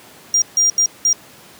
triangle tone bursts at uneven times, 5700 Hz, F8, 34 cents sharp, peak -10 dBFS, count 4, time 0.34-0.42 / 0.57-0.7 / 0.78-0.86 / 1.05-1.13 s, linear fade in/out 2 ms, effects pink hiss -43 dBFS RMS until 1.59 s + high-pass 150 Hz 12 dB/octave

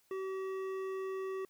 sine tone with hard clipping, 381.7 Hz, G4, 46 cents flat, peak -38 dBFS, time 0.11-1.45 s, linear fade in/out 2 ms, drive 11 dB, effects white hiss -71 dBFS RMS until 1.49 s

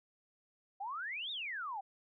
sine exponential two-way sweep, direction up then down, 749 to 3802 to 749 Hz, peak -38 dBFS, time 0.8-1.81 s, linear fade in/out 10 ms, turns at 1.31 s, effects none

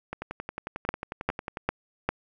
two click trains, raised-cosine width 0.5 ms, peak -9 / -18 dBFS, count 4 / 17, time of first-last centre 0.89-2.09 / 0.13-1.571 s, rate 2.5 / 11.1 Hz, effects none

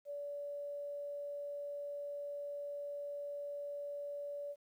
sine tone, 575 Hz, D5, 37 cents flat, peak -40 dBFS, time 0.05-4.56 s, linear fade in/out 50 ms, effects 12-bit

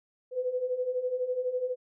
sine beating tone pair, 493.9 / 505.9 Hz, B4 / B4, 0 / +42 cents, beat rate 12 Hz, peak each -34 / -29 dBFS, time 0.31-1.76 s, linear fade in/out 50 ms, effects none

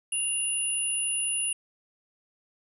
sine tone pair together, 2794 / 9970 Hz, F7 / D#9, 0 / +2 cents, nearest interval octave + minor seventh, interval 2202 cents, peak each -31 / -27 dBFS, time 0.12-1.53 s, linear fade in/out 5 ms, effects none

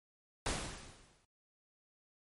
pink noise with exponential decay, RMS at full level -33 dBFS, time 0.46-1.25 s, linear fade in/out 2 ms, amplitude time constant 170 ms, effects MP3 48 kbps

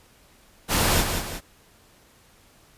pink noise with echo, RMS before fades -21 dBFS, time 0.68-1.05 s, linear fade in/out 50 ms, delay 180 ms, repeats 2, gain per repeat -6 dB, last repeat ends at 1.41 s, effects pink hiss -56 dBFS RMS until 2.77 s + resampled to 32000 Hz

